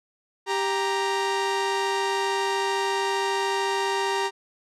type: tone pair together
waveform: sawtooth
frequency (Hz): 392.9 / 934.5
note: G4 / A#5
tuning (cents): +4 / +4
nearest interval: octave + minor third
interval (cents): 1500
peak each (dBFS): -22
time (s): 0.46-4.31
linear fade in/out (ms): 50
effects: low-pass 7000 Hz 12 dB/octave